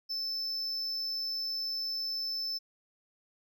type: tone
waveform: triangle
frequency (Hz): 5274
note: E8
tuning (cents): 0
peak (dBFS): -31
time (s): 0.09-2.59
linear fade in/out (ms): 20
effects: none